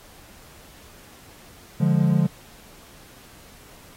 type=chord; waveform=triangle; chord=D diminished; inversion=none; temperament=equal; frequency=146.83 / 174.61 / 207.7 Hz; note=D3 / F3 / Ab3; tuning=0 / 0 / 0 cents; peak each=-18 / -18 / -22 dBFS; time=1.8-2.27 s; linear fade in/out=10 ms; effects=pink hiss -49 dBFS RMS until 3.96 s + AAC 48 kbps